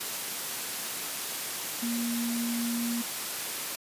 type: tone in noise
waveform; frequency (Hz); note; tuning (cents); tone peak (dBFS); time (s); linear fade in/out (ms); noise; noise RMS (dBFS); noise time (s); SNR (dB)
sine; 235.2; A#3; +16; -28; 1.82-3.02; 10; white; -34; 0-3.76; +3
effects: high-pass 150 Hz 12 dB/octave + resampled to 32000 Hz